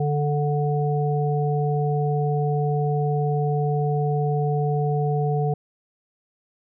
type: harmonic tone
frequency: 146.83 Hz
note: D3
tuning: in tune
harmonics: 1 / 3 / 5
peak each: -21 / -26 / -28 dBFS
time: 0-5.54 s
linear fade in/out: 5 ms
effects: none